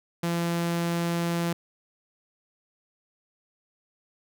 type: tone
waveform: sawtooth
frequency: 170.3 Hz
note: F3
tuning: 43 cents flat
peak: -21 dBFS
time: 0.23-1.53 s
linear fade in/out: 5 ms
effects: none